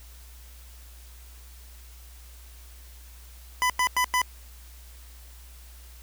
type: tone bursts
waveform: 25% pulse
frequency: 1000 Hz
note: B5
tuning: 21 cents sharp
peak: -17 dBFS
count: 4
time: 3.62-4.217 s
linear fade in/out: 0 ms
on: 78 ms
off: 95 ms
effects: added 60 Hz sine -45 dBFS peak until 6.02 s + white hiss -53 dBFS RMS until 6.02 s